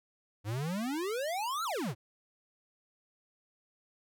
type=exponential two-way sweep; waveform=square; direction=up then down; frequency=98 to 1390 to 98 Hz; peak=-33 dBFS; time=0.44-1.95 s; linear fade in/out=50 ms; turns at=1.64 s; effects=none